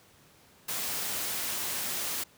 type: noise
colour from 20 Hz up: white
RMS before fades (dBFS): -33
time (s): 0.68-2.24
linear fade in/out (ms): 10
effects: pink hiss -59 dBFS RMS until 2.37 s + high-pass 80 Hz 12 dB/octave